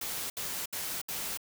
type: noise bursts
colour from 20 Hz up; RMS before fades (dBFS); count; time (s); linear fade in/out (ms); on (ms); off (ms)
white; -36; 4; 0.01-1.374; 5; 290; 68
effects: none